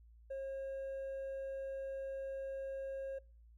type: tone with hard clipping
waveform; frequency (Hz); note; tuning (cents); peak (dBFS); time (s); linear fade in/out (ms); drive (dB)
triangle; 540; C#5; -45; -38; 0.3-3.19; 10; 1
effects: noise-tail reverb RT60 0.4 s tail -26 dB re dry + added 57 Hz sine -58 dBFS peak until 3.57 s